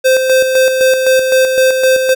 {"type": "tone with tremolo", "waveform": "square", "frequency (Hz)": 520, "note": "C5", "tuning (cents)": -11, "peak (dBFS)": -7, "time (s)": [0.04, 2.15], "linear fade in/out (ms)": 20, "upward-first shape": "square", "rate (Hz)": 3.9, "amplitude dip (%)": 45, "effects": []}